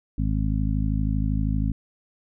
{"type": "harmonic tone", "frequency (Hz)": 52.7, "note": "G#1", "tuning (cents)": 26, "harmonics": [1, 2, 3, 4, 5], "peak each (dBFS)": [-24, -27, -29, -30, -31], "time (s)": [0.18, 1.72], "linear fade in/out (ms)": 5, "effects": []}